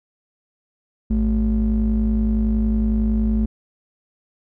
triangle ring-modulated tone, 81.2 Hz, E2, 26 cents flat, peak -11 dBFS, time 1.1-3.46 s, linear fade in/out 10 ms, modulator 137 Hz, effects none

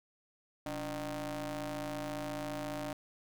sawtooth ring-modulated tone, 158.1 Hz, D#3, 28 cents sharp, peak -30 dBFS, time 0.66-2.93 s, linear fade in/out 2 ms, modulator 447 Hz, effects none

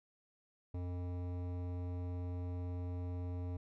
sine tone with hard clipping, 89.1 Hz, F2, 35 cents sharp, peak -40 dBFS, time 0.74-3.57 s, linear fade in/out 5 ms, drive 15 dB, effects none

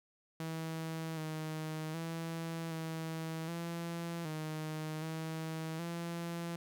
sawtooth tone with pitch steps, 161.5 / 156.8 / 164.8 / 161.4 / 169.1 / 155.8 / 160.2 / 169.8 Hz, E3 / D#3 / E3 / E3 / E3 / D#3 / E3 / F3, -35 / +14 / 0 / -36 / +44 / +3 / -49 / -48 cents, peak -34 dBFS, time 0.4-6.56 s, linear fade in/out 2 ms, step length 770 ms, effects none

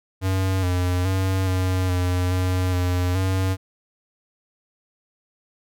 square tone with pitch steps, 94.7 / 90.1 / 94.8 / 92.7 / 90.2 / 91.8 / 90 / 94.4 Hz, F#2 / F#2 / F#2 / F#2 / F#2 / F#2 / F#2 / F#2, +41 / -45 / +43 / +4 / -44 / -13 / -47 / +35 cents, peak -20 dBFS, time 0.21-3.57 s, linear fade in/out 50 ms, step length 420 ms, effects none

